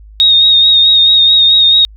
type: tone with vibrato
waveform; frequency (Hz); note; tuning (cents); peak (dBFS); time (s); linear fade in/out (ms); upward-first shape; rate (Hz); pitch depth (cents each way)
sine; 3729; A#7; 0; -4; 0.2-1.85; 0; sine; 4.6; 31
effects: added 52 Hz sine -33 dBFS peak until 1.96 s